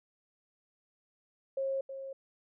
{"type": "tone with echo", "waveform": "sine", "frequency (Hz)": 540, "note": "C#5", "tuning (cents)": -45, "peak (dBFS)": -30, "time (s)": [1.57, 1.81], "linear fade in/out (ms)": 5, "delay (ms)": 320, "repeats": 1, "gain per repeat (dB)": -9, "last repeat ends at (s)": 2.13, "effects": []}